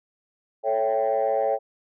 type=chord; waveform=sine; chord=A dominant seventh; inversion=none; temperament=equal with one note detuned; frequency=440 / 554.4 / 662.3 / 784 Hz; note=A4 / C#5 / E5 / G5; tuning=0 / 0 / +8 / 0 cents; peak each=-27 / -23 / -26 / -25 dBFS; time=0.63-1.59 s; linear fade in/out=50 ms; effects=tanh soft clip ceiling -14 dBFS

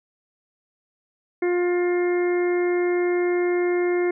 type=harmonic tone; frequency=353.9 Hz; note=F4; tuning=23 cents sharp; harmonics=1 / 2 / 3 / 4 / 5 / 6; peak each=-19 / -33 / -39 / -39 / -37 / -33 dBFS; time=1.42-4.11 s; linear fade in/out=5 ms; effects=none

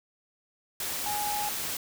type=tone in noise; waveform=sine; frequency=830.6 Hz; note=G#5; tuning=in tune; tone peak=-30 dBFS; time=1.06-1.49 s; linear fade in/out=2 ms; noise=white; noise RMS=-33 dBFS; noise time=0.8-1.77 s; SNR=0 dB; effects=none

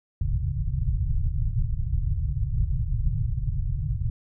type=low-pass noise; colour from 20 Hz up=pink; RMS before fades=-25 dBFS; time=0.21-4.1 s; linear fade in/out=2 ms; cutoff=150 Hz; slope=96 dB/octave; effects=none

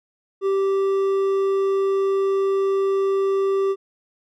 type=tone with hard clipping; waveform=triangle; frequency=390.1 Hz; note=G4; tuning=8 cents flat; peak=-19 dBFS; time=0.41-3.76 s; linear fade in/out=50 ms; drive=9 dB; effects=none

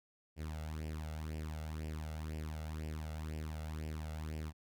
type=tone with flanger; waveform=sawtooth; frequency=77.78 Hz; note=D#2; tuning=in tune; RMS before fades=-42 dBFS; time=0.36-4.53 s; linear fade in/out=50 ms; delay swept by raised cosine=0.38 to 1.48 ms; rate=2 Hz; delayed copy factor=+0.7; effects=none

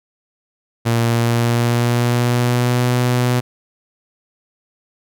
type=tone with pitch glide; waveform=sawtooth; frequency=116.54 to 123.47 Hz; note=A#2 to B2; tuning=0 to 0 cents; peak=-10 dBFS; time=0.85-3.41 s; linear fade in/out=20 ms; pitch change=+100 cents; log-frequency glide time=0.97-2.88 s; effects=none

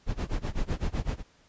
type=noise with tremolo; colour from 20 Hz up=brown; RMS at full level=-26 dBFS; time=0.06-1.23 s; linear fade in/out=50 ms; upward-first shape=sine; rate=7.9 Hz; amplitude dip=95%; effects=pink hiss -62 dBFS RMS until 1.48 s + resampled to 16000 Hz

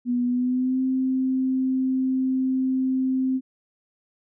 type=tone with pitch glide; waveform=sine; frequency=244.7 to 260.8 Hz; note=B3 to C4; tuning=-16 to -5 cents; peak=-20 dBFS; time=0.05-3.41 s; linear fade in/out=50 ms; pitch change=+111 cents; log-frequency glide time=0.25-0.81 s; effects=none

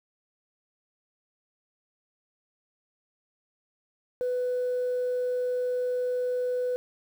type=tone; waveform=sine; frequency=498 Hz; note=B4; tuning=14 cents sharp; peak=-24 dBFS; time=4.21-6.76 s; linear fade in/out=0 ms; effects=tanh soft clip ceiling -22 dBFS + 9-bit

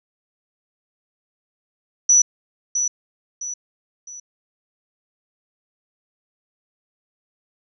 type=tone with echo; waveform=sine; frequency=5920 Hz; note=F#8; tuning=in tune; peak=-10 dBFS; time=2.09-2.22 s; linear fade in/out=5 ms; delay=660 ms; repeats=3; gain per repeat=-8 dB; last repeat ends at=4.2 s; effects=none

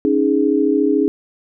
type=chord; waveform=sine; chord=C# suspended second; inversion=none; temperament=equal; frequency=277.2 / 311.1 / 415.3 Hz; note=C#4 / D#4 / G#4; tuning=0 / 0 / 0 cents; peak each=-17 dBFS; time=0.05-1.08 s; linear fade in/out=0 ms; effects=none

